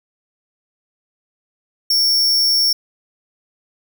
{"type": "tone", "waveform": "45% pulse", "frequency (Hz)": 5470, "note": "F8", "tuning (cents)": -37, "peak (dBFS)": -13, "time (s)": [1.9, 2.73], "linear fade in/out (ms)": 5, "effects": []}